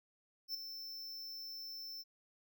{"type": "tone with ADSR envelope", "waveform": "square", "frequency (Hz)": 5330, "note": "E8", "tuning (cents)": 18, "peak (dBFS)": -36, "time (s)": [0.48, 2.04], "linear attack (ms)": 65, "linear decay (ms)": 7, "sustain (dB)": -9, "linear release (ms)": 34, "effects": []}